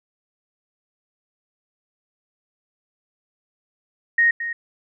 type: tone with echo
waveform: sine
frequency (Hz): 1864.7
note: A#6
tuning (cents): 0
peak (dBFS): -13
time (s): 4.18-4.31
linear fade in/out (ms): 5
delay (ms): 220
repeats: 1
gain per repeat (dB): -11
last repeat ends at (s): 4.53
effects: none